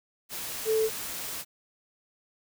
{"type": "tone in noise", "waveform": "sine", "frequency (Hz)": 440, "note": "A4", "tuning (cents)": 0, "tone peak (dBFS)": -22, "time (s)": [0.65, 0.9], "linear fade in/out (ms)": 50, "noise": "white", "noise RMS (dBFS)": -36, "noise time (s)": [0.29, 1.45], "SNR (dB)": 11, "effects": []}